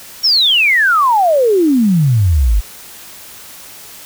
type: exponential sweep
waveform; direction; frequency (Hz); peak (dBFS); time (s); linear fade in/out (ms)
sine; down; 5640 to 46.25; -8; 0.23-2.61; 20
effects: white hiss -35 dBFS RMS until 4.05 s